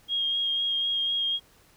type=tone with vibrato; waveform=sine; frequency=3252 Hz; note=G#7; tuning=37 cents flat; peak=-24 dBFS; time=0.08-1.4 s; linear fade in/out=50 ms; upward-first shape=sine; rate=4 Hz; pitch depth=15 cents each way; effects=pink hiss -59 dBFS RMS until 1.76 s

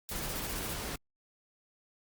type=noise bursts; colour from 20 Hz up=blue; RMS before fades=-40 dBFS; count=10; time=0.09-0.731 s; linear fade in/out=0 ms; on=38 ms; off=29 ms
type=noise; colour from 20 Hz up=pink; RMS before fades=-38 dBFS; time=0.11-0.96 s; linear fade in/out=5 ms
effects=Opus 48 kbps

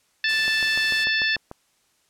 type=harmonic tone; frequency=880 Hz; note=A5; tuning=in tune; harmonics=2 / 3 / 4 / 5 / 6; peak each=-22 / -26 / -28 / -30 / -32 dBFS; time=0.24-1.36 s; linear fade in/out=2 ms
type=noise; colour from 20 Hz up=white; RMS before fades=-36 dBFS; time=0.28-1.05 s; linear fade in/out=20 ms
type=click train; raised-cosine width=1 ms; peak=-21 dBFS; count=8; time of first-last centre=0.48-1.514 s; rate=6.77 Hz
effects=white hiss -65 dBFS RMS until 2.09 s + low-pass 10000 Hz 12 dB/octave

